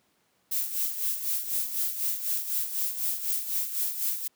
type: noise with tremolo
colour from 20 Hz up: violet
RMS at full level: -27 dBFS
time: 0.51-4.28 s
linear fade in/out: 10 ms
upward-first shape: sine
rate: 4 Hz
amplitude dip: 65%
effects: pink hiss -69 dBFS RMS until 4.35 s + high-pass 150 Hz 12 dB/octave